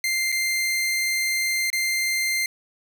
sawtooth tone with dropouts, 2093 Hz, C7, in tune, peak -18 dBFS, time 0.04-2.46 s, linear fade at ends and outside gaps 2 ms, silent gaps 0.319-0.324 / 1.702-1.729 s, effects none

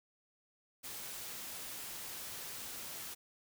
white noise, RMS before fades -45 dBFS, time 0.83-3.15 s, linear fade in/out 20 ms, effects none

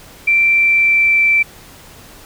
sine tone with pitch glide, 2349 to 2335 Hz, D7 to D7, 0 to -11 cents, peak -9 dBFS, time 0.27-1.43 s, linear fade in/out 10 ms, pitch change -11 cents, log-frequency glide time 0.45-1.25 s, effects pink hiss -40 dBFS RMS until 2.25 s

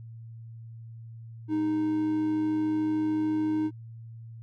triangle tone with amplitude modulation, 310.2 Hz, D#4, 5 cents flat, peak -21 dBFS, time 1.48-3.71 s, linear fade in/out 50 ms, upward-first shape sine, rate 93.6 Hz, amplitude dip 30%, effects added 114 Hz sine -41 dBFS peak until 4.42 s

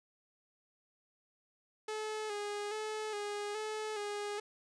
sawtooth tone with vibrato, 421.5 Hz, G#4, 26 cents sharp, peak -33 dBFS, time 1.88-4.4 s, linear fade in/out 5 ms, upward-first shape square, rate 1.2 Hz, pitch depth 39 cents each way, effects resampled to 22050 Hz

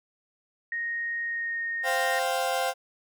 sine tone with pitch glide, 1864.7 to 1850.8 Hz, A#6 to A#6, 0 to -13 cents, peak -28 dBFS, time 0.72-2.19 s, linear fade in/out 2 ms, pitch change -13 cents, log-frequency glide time 1.24-1.6 s
35% pulse chord, C suspended fourth, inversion none, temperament equal, 523.3 / 698.5 / 784 Hz, C5 / F5 / G5, 0 / 0 / 0 cents, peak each -28 dBFS, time 1.83-2.74 s, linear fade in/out 50 ms
effects none

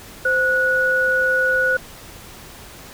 sine tone pair together, 518 / 1465.1 Hz, C5 / F#6, -17 / -17 cents, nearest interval octave + tritone, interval 1800 cents, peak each -21 / -16 dBFS, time 0.25-1.77 s, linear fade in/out 5 ms, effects pink hiss -40 dBFS RMS until 2.93 s

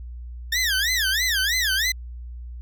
20% pulse tone with vibrato, 1760 Hz, A6, in tune, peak -15 dBFS, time 0.52-1.92 s, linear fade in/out 5 ms, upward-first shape sine, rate 3.1 Hz, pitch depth 260 cents each way, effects added 60 Hz sine -33 dBFS peak until 2.61 s

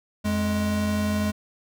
square tone pair together, 87.2 / 209.6 Hz, F2 / G#3, -2 / +16 cents, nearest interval octave + minor third, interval 1518 cents, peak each -29 / -24 dBFS, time 0.24-1.32 s, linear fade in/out 20 ms, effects none

